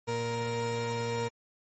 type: tone pair together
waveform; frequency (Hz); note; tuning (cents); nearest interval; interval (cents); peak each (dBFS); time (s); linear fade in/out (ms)
30% pulse; 116.7 / 468.6; A#2 / A#4; +2 / +9; 2 octaves; 2407; -32 / -29; 0.07-1.29; 20
effects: MP3 32 kbps